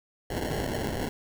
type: noise with sample-and-hold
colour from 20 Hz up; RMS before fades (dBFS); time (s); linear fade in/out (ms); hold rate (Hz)
white; -31; 0.3-1.09; 2; 1225
effects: none